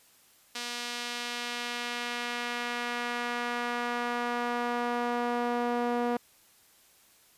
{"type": "tone with band-pass filter sweep", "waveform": "sawtooth", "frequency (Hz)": 240.7, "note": "B3", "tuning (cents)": -44, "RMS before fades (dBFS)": -32, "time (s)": [0.55, 6.17], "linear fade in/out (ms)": 5, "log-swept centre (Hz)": [4400, 620], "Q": 0.9, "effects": ["white hiss -61 dBFS RMS until 7.37 s", "resampled to 32000 Hz"]}